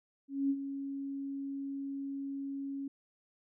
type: tone with ADSR envelope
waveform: sine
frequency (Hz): 276.1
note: C#4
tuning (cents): -7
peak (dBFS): -26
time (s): 0.28-2.88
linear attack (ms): 220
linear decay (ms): 54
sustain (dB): -10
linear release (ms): 5
effects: none